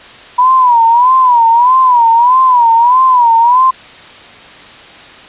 sine tone with vibrato, 975 Hz, B5, 23 cents flat, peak -4 dBFS, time 0.38-3.71 s, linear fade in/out 10 ms, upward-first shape sine, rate 1.6 Hz, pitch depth 120 cents each way, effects white hiss -34 dBFS RMS until 5.28 s + resampled to 8000 Hz

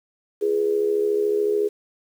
sine tone with amplitude modulation, 415.3 Hz, G#4, in tune, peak -15 dBFS, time 0.41-1.69 s, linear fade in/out 20 ms, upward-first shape sine, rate 73.8 Hz, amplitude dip 70%, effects 8-bit

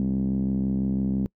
5% pulse tone with low-pass filter, 66 Hz, C2, 16 cents sharp, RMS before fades -25 dBFS, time 0-1.26 s, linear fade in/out 0 ms, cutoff 220 Hz, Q 5.7, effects noise-tail reverb RT60 0.1 s tail -25 dB re dry

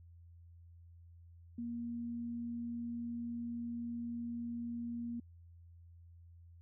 sine tone, 235.9 Hz, A#3, 21 cents sharp, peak -38 dBFS, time 1.58-5.2 s, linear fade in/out 5 ms, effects added 85 Hz sine -55 dBFS peak until 6.61 s

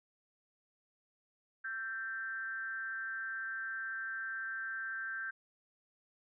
sine tone with frequency modulation, 1567 Hz, G6, 1 cent flat, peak -37 dBFS, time 1.64-5.31 s, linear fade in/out 10 ms, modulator 226 Hz, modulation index 0.53, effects none

